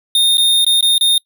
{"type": "tone with dropouts", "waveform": "square", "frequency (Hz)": 3662, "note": "A#7", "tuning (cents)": -32, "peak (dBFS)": -10, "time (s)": [0.15, 1.18], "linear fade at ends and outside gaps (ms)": 2, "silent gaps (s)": [[0.372, 0.38], [0.647, 0.665], [0.809, 0.826], [0.981, 1.01]], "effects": ["noise-tail reverb RT60 0.1 s tail -24 dB re dry"]}